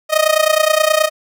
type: tone with amplitude modulation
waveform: sawtooth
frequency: 622.3 Hz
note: D#5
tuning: in tune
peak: -4 dBFS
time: 0.09-1.1 s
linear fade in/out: 50 ms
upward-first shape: sine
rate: 29.5 Hz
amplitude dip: 85%
effects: none